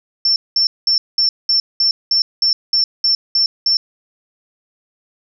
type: tone bursts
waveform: sine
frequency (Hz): 5390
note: E8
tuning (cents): +38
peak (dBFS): -11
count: 12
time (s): 0.25-3.77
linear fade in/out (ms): 2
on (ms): 110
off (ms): 200
effects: none